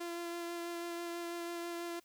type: tone with vibrato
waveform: sawtooth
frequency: 342.6 Hz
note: F4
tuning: 33 cents flat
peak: -35 dBFS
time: 0-2 s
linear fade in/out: 10 ms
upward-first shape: sine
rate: 6.1 Hz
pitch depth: 12 cents each way
effects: white hiss -69 dBFS RMS until 2.04 s